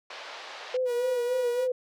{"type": "band-pass noise", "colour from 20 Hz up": "pink", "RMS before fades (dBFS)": -42, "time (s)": [0.1, 0.77], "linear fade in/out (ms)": 5, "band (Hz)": [560, 4800], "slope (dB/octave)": 24}
{"type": "tone with vibrato", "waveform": "sine", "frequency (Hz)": 495.3, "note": "B4", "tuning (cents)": 5, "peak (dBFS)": -24, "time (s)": [0.74, 1.72], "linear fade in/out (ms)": 5, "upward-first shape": "sine", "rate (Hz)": 3.6, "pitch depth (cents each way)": 64}
{"type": "tone", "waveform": "sawtooth", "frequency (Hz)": 484.2, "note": "B4", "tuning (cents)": -34, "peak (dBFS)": -32, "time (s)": [0.85, 1.68], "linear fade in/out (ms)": 50}
{"effects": []}